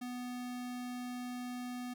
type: tone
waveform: square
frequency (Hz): 247.3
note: B3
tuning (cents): +3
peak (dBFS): -40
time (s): 0.01-1.94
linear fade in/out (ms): 10
effects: none